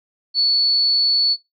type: tone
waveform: sine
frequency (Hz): 4435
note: C#8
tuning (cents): 0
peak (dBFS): -13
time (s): 0.34-1.37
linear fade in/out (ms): 50
effects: noise-tail reverb RT60 0.2 s tail -22 dB re dry